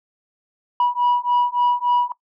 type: beating tone pair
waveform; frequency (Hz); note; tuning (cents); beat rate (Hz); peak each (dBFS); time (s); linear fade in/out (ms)
sine; 972 / 975.5; B5 / B5; -28 / -22; 3.5; -18; 0.8-2.12; 2
effects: noise-tail reverb RT60 0.1 s tail -20 dB re dry + tanh soft clip ceiling -12 dBFS